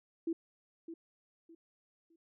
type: tone with echo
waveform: sine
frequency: 331 Hz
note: E4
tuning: 7 cents sharp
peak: -31 dBFS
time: 0.27-0.33 s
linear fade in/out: 5 ms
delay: 610 ms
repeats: 3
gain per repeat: -11 dB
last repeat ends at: 2.16 s
effects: none